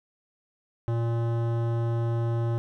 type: tone with hard clipping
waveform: sine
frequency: 116.4 Hz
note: A#2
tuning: 2 cents flat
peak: -26 dBFS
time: 0.88-2.58 s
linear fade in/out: 0 ms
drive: 16 dB
effects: none